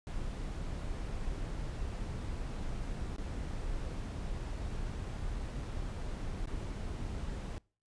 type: noise with dropouts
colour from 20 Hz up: brown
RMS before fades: -38 dBFS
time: 0.07-7.58 s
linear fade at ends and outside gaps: 0 ms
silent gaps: 3.163-3.183 / 6.457-6.473 s
effects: noise-tail reverb RT60 0.4 s tail -25 dB re dry + resampled to 22050 Hz